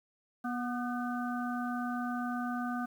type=harmonic tone with a mistuned harmonic; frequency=243.7 Hz; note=B3; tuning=23 cents flat; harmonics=1 / 3 / 5 / 6; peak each=-34 / -39 / -41 / -42 dBFS; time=0.44-2.86 s; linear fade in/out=10 ms; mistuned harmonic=6; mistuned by=+55 cents; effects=10-bit